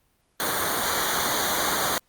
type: noise with comb filter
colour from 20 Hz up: pink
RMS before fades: -25 dBFS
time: 0.4-1.98 s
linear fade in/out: 0 ms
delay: 0.38 ms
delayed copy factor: -0.95
effects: pink hiss -67 dBFS RMS until 2.08 s + Opus 32 kbps